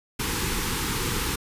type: band-stop noise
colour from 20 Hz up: pink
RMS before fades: -27 dBFS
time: 0.19-1.36 s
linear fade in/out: 10 ms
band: 500 to 810 Hz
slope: 96 dB/octave
effects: resampled to 32000 Hz